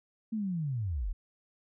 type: linear sweep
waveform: sine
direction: down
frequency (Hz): 228 to 33.32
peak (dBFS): -30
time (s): 0.32-1.13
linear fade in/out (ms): 10
effects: none